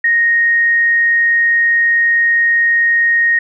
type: tone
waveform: sine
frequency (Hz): 1864.7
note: A#6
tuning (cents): 0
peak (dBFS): -9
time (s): 0.04-3.39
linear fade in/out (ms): 5
effects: none